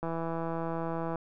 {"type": "click train", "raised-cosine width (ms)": 1, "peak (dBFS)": -21, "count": 187, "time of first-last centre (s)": [0.03, 1.157], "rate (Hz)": 165, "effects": []}